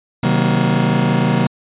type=chord; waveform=40% pulse; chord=C half-diminished seventh; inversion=none; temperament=just; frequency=130.81 / 156.98 / 188.37 / 235.5 Hz; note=C3 / Eb3 / Gb3 / Bb3; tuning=0 / +16 / +31 / +18 cents; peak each=-18 dBFS; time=0.23-1.47 s; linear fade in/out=5 ms; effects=resampled to 8000 Hz